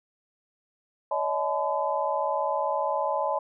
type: tone cluster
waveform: sine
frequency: 565 / 625 / 859 / 1014 Hz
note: C#5 / D#5 / A5 / B5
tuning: +33 / +8 / -42 / +45 cents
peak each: -30 / -30 / -29 / -30 dBFS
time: 1.11-3.39 s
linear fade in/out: 5 ms
effects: none